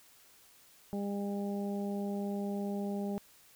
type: harmonic tone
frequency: 201.3 Hz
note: G3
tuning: 46 cents sharp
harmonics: 1 / 2 / 3 / 4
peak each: -34 / -40 / -44 / -46 dBFS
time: 0.93-3.18 s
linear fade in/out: 0 ms
effects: white hiss -61 dBFS RMS until 3.55 s